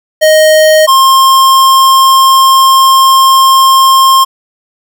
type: tone pair in turn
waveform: square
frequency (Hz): 623 / 1064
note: D#5 / C6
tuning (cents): +2 / +29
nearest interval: major sixth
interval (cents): 927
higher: second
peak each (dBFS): -3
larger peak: neither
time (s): 0.21-0.87 / 0.87-4.25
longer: second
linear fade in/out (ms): 20
effects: none